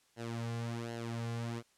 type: tone with flanger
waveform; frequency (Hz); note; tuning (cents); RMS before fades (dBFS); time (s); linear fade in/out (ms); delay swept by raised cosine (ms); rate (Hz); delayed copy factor
sawtooth; 116.54; A#2; 0; -39; 0.16-1.63; 50; 0.83 to 3.23; 1.3; -0.7
effects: white hiss -70 dBFS RMS until 1.77 s + low-pass 9000 Hz 12 dB/octave